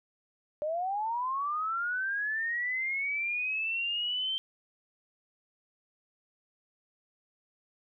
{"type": "linear sweep", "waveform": "sine", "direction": "up", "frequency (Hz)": [587.3, 3136], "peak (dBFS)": -29, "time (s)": [0.62, 4.38], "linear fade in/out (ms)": 0, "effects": []}